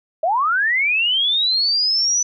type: linear sweep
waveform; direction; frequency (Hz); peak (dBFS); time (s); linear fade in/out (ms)
sine; up; 610 to 6010; -15; 0.23-2.23; 5
effects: none